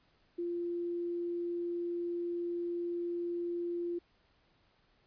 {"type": "tone", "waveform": "sine", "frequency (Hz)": 346.1, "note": "F4", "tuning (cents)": -16, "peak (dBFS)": -33, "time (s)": [0.38, 3.99], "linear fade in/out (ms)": 10, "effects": ["pink hiss -70 dBFS RMS until 5.06 s", "resampled to 11025 Hz"]}